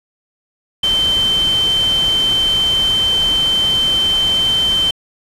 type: tone in noise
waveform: sine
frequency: 3100 Hz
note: G7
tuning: 20 cents flat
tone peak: -12 dBFS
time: 0.83-4.91 s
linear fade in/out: 5 ms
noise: pink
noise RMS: -26 dBFS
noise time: 0.83-4.91 s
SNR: +11 dB
effects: low-pass 11000 Hz 12 dB/octave